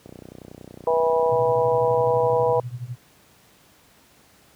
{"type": "click train", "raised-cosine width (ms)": 2, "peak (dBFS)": -26, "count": 77, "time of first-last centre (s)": [0.06, 2.528], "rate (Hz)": 30.8}
{"type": "harmonic tone", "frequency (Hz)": 162.8, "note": "E3", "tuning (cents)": -21, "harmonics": [3, 4, 5, 6], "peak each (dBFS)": [-19, -25, -27, -25], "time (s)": [0.87, 2.6], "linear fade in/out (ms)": 2}
{"type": "tone with tremolo", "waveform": "sine", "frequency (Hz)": 122.3, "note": "B2", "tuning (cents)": -16, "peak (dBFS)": -25, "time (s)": [1.31, 2.96], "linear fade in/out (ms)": 10, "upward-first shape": "triangle", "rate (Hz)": 12, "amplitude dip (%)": 95}
{"effects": ["pink hiss -55 dBFS RMS until 4.55 s", "high-pass 80 Hz 12 dB/octave"]}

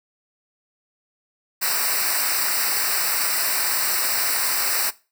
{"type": "noise with comb filter", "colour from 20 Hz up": "white", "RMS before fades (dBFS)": -22, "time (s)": [1.61, 4.91], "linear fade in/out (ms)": 20, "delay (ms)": 0.3, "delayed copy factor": -1, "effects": ["noise-tail reverb RT60 0.3 s tail -19 dB re dry"]}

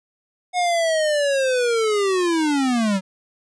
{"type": "linear sweep", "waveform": "square", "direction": "down", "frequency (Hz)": [728, 184.1], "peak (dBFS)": -18, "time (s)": [0.53, 3.01], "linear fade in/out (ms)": 50, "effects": ["resampled to 22050 Hz"]}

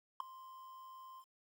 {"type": "tone with ADSR envelope", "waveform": "triangle", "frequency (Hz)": 1046.5, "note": "C6", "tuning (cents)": 0, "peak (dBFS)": -28, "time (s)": [0.2, 1.25], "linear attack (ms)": 4, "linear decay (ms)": 3, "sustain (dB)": -21, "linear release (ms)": 64, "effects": ["11-bit"]}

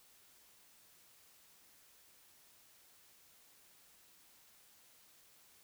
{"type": "silence", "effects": ["white hiss -65 dBFS RMS until 5.63 s"]}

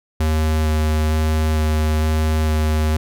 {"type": "tone with vibrato", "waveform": "square", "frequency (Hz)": 77.78, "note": "D#2", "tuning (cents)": 0, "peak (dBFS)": -16, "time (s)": [0.2, 2.97], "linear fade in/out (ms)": 5, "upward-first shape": "square", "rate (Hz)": 1.1, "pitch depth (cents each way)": 8, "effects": []}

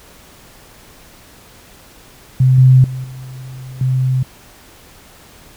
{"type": "tone with level steps", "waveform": "sine", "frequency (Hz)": 129.5, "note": "C3", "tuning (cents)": -17, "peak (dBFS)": [-7, -4, -21, -28, -12], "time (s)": [2.4, 4.23], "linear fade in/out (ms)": 5, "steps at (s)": [2.58, 2.84, 3.04, 3.81], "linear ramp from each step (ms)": 2, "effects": ["pink hiss -43 dBFS RMS until 5.56 s"]}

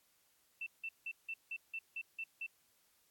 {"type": "tone bursts", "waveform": "sine", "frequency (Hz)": 2674, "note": "E7", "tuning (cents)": 24, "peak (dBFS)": -39, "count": 9, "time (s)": [0.61, 2.465], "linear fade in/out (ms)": 5, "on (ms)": 55, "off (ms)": 170, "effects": ["white hiss -73 dBFS RMS until 3.1 s", "AAC 64 kbps"]}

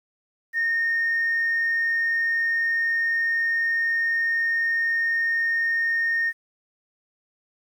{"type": "tone", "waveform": "sine", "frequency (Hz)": 1838, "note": "A#6", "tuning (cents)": -25, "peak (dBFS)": -19, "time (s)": [0.53, 6.33], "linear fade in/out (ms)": 50, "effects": ["tanh soft clip ceiling -17 dBFS", "9-bit"]}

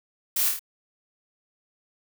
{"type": "noise with echo", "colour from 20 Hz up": "blue", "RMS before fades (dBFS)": -25, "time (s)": [0.36, 0.49], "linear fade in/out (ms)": 5, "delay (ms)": 26, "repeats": 4, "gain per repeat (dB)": -3, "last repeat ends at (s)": 0.594, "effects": []}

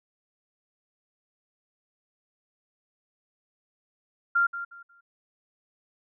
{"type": "tone with echo", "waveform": "sine", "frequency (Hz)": 1391, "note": "F6", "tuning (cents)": -7, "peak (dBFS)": -19, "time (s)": [4.35, 4.47], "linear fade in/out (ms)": 10, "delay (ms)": 180, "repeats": 3, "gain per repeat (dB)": -12, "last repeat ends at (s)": 5.01, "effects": []}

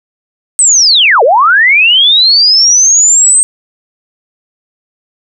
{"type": "linear two-way sweep", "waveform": "sine", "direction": "down then up", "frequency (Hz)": [8372, 430, 8372], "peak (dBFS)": -3, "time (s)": [0.59, 3.43], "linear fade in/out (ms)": 0, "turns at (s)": 1.23, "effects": []}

